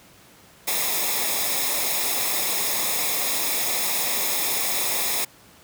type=noise with comb filter; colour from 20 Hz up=white; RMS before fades=-24 dBFS; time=0.67-5.25 s; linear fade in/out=10 ms; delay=0.67 ms; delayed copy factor=-0.65; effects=pink hiss -51 dBFS RMS until 5.63 s + high-pass 80 Hz 12 dB/octave